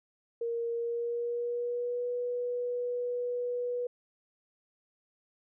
sine tone with pitch glide, 466.8 to 488.6 Hz, A#4 to B4, +2 to -19 cents, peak -30 dBFS, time 0.41-3.87 s, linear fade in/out 5 ms, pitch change +79 cents, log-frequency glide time 0.72-2.07 s, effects none

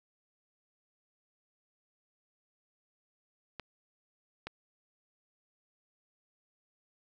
clicks, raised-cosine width 0.3 ms, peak -24 / -23 dBFS, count 2, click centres 3.597 / 4.47 s, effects none

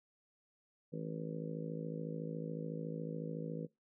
harmonic tone, 53.9 Hz, A1, 35 cents flat, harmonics 3 / 4 / 5 / 6 / 7 / 8 / 9 / 10, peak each -42 / -48 / -47 / -55 / -51 / -53 / -46 / -54 dBFS, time 0.92-3.67 s, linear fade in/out 20 ms, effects noise-tail reverb RT60 0.2 s tail -22 dB re dry

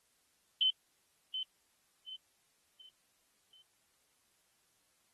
sine tone with echo, 3060 Hz, G7, 42 cents flat, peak -27 dBFS, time 0.61-0.7 s, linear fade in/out 2 ms, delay 730 ms, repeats 4, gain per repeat -8 dB, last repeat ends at 3.62 s, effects white hiss -74 dBFS RMS until 5.13 s + AAC 32 kbps

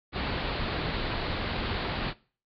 pink low-pass noise, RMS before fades -31 dBFS, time 0.12-2.14 s, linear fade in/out 50 ms, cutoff 4600 Hz, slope 96 dB/octave, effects noise-tail reverb RT60 0.4 s tail -21 dB re dry + MP3 96 kbps

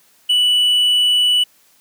triangle tone, 2960 Hz, F#7, in tune, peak -10 dBFS, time 0.29-1.44 s, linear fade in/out 10 ms, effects white hiss -54 dBFS RMS until 1.8 s + high-pass 100 Hz 12 dB/octave

